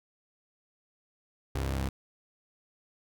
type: tone pair together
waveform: sawtooth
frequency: 66.67 / 99.5 Hz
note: C2 / G2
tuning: +33 / +26 cents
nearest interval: perfect fifth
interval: 693 cents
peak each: -26 / -32 dBFS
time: 1.55-1.89 s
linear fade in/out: 5 ms
effects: none

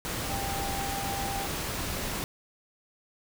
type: tone in noise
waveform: sine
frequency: 791 Hz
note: G5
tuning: 15 cents sharp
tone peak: -34 dBFS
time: 0.3-1.46 s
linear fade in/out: 0 ms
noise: pink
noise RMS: -33 dBFS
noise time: 0.05-2.24 s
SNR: -4 dB
effects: none

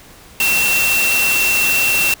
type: tone in noise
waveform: sine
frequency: 2709 Hz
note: E7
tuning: 47 cents sharp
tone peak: -14 dBFS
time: 0.4-2.14 s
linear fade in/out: 2 ms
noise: white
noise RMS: -19 dBFS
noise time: 0.4-2.14 s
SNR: +2 dB
effects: pink hiss -42 dBFS RMS until 2.2 s

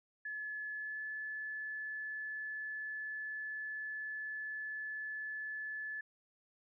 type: tone with pitch glide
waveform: sine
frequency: 1715 to 1727.9 Hz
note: A6 to A6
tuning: -45 to -32 cents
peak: -39 dBFS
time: 0.25-6.01 s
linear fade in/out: 5 ms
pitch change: +13 cents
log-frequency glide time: 0.73-1.01 s
effects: none

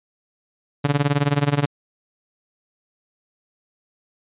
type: tone with tremolo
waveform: sawtooth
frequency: 143.7 Hz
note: D3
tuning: 37 cents flat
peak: -10 dBFS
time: 0.84-1.66 s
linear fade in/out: 10 ms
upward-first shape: sine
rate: 19 Hz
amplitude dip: 90%
effects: resampled to 8000 Hz

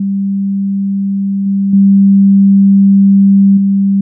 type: tone with level steps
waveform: sine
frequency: 196.9 Hz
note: G3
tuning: 8 cents sharp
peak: -11 / -9 / -3 / -7 dBFS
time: 0-4.01 s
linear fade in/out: 5 ms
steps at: 1.46 / 1.73 / 3.57 s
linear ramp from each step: 5 ms
effects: none

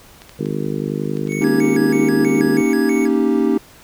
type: clicks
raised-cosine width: 0.2 ms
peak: -21 dBFS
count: 8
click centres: 0.219 / 0.294 / 0.458 / 1.17 / 1.274 / 1.322 / 1.423 / 1.471 s
type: harmonic tone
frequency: 51 Hz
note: G#1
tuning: 31 cents flat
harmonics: 3 / 4 / 5 / 6 / 7 / 8 / 9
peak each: -25 / -26 / -27 / -28 / -28 / -29 / -30 dBFS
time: 0.39-2.61 s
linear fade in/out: 5 ms
type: tone with vibrato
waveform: square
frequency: 1921 Hz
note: B6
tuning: 48 cents flat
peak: -27 dBFS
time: 1.28-3.09 s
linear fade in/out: 50 ms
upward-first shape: square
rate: 3.1 Hz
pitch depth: 250 cents each way
type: chord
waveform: triangle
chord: Eb dominant seventh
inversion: second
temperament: equal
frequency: 233.1 / 277.2 / 311.1 / 392 Hz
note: Bb3 / Db4 / Eb4 / G4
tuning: 0 / 0 / 0 / 0 cents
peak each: -17 dBFS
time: 1.41-3.58 s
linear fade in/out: 5 ms
effects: pink hiss -45 dBFS RMS until 3.83 s

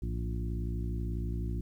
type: harmonic tone with a mistuned harmonic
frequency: 58.27 Hz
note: A#1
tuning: in tune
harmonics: 1 / 2 / 3 / 4 / 5 / 6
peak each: -33 / -37 / -41 / -45 / -46 / -46 dBFS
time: 0.02-1.61 s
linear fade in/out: 5 ms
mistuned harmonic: 2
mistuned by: -93 cents
effects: 11-bit

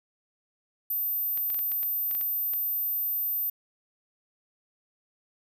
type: tone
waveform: sine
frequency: 13830 Hz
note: A9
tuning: 31 cents flat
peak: -26 dBFS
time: 0.9-3.5 s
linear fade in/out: 5 ms
type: clicks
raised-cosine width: 0.2 ms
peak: -27 dBFS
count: 10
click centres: 1.375 / 1.502 / 1.545 / 1.591 / 1.718 / 1.831 / 2.112 / 2.15 / 2.212 / 2.536 s
effects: none

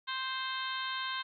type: harmonic tone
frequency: 523.3 Hz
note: C5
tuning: in tune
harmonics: 2 / 3 / 4 / 5 / 6 / 7 / 8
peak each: -38 / -39 / -45 / -47 / -42 / -42 / -46 dBFS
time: 0.07-1.23 s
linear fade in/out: 20 ms
effects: none

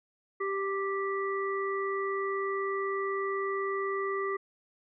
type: harmonic tone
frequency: 392 Hz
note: G4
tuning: in tune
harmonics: 1 / 3 / 5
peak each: -31 / -34 / -38 dBFS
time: 0.4-4.37 s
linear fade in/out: 10 ms
effects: none

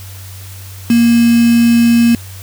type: tone with quantisation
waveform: sine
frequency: 234.2 Hz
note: A#3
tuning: 8 cents sharp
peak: -6 dBFS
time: 0.9-2.15 s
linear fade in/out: 2 ms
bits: 3
effects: added 95 Hz sine -29 dBFS peak until 2.42 s + white hiss -36 dBFS RMS until 2.42 s

